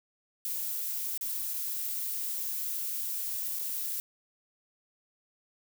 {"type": "noise with dropouts", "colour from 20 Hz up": "violet", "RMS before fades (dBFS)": -34, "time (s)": [0.45, 4], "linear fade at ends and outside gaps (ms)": 0, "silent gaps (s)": [[1.176, 1.211], [1.537, 1.541], [3.588, 3.594]], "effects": []}